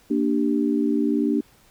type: chord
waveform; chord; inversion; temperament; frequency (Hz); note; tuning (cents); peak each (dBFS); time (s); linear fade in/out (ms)
sine; G minor; first; equal; 233.1 / 293.7 / 392; Bb3 / D4 / G4; 0 / 0 / 0; -23 / -21 / -27; 0.1-1.41; 10
effects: pink hiss -56 dBFS RMS until 1.7 s